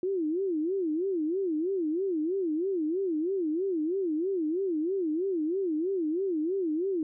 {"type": "tone with vibrato", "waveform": "sine", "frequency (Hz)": 345.8, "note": "F4", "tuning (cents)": -17, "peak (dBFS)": -26, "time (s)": [0.03, 7.03], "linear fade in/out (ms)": 2, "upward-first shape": "sine", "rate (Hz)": 3.1, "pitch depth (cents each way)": 230, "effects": []}